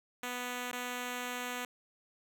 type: tone with dropouts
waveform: 5% pulse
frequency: 247 Hz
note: B3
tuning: in tune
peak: -25 dBFS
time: 0.23-1.65 s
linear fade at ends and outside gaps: 2 ms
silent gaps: 0.715-0.729 s
effects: none